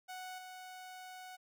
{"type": "tone with level steps", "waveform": "sawtooth", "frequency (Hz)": 740, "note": "F#5", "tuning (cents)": 0, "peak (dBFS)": [-40, -44], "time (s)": [0.08, 1.37], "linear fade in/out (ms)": 20, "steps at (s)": 0.38, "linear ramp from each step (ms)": 5, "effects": []}